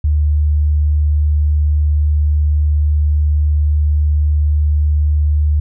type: tone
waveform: sine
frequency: 74.7 Hz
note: D2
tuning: 30 cents sharp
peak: -10 dBFS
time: 0.04-5.6 s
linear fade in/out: 5 ms
effects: none